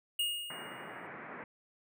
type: tone with exponential decay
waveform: square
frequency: 2856 Hz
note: F7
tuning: 38 cents sharp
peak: -29 dBFS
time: 0.19-1.07 s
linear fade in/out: 5 ms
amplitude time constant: 190 ms
type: band-pass noise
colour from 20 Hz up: white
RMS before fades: -46 dBFS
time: 0.5-1.44 s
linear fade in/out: 2 ms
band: 120 to 2100 Hz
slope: 48 dB/octave
effects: none